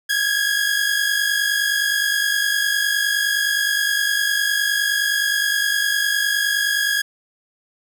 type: tone pair together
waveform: sawtooth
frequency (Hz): 1629 / 1678.7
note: G#6 / G#6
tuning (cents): -34 / +18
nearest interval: minor second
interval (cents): 52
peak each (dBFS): -17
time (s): 0.09-7.02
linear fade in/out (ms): 10
effects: none